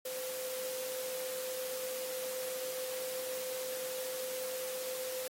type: tone in noise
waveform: sine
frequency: 513 Hz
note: C5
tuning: 34 cents flat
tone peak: -38 dBFS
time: 0.05-5.28 s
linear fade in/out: 5 ms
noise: white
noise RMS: -43 dBFS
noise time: 0.05-5.28 s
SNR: +2 dB
effects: high-pass 200 Hz 12 dB/octave + AAC 48 kbps